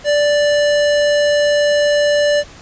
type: tone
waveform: square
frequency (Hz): 586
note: D5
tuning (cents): -4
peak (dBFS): -12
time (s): 0.04-2.44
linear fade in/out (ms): 50
effects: pink hiss -39 dBFS RMS until 2.61 s + resampled to 16000 Hz